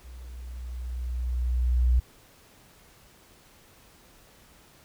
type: tone with level ramp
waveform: sine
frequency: 61.4 Hz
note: B1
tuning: 9 cents flat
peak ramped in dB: -41 to -17 dBFS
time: 0.04-2 s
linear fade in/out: 10 ms
effects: pink hiss -56 dBFS RMS until 4.84 s